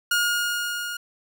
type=tone with level ramp; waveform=sawtooth; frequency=1429 Hz; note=F6; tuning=39 cents sharp; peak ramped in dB=-15 to -26 dBFS; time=0.11-0.97 s; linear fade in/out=5 ms; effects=none